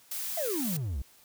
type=noise; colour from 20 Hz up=blue; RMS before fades=-35 dBFS; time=0.11-0.77 s; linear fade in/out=5 ms
type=exponential sweep; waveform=triangle; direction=down; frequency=698.5 to 58.27 Hz; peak=-28 dBFS; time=0.37-1.02 s; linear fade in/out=5 ms
effects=white hiss -59 dBFS RMS until 1.24 s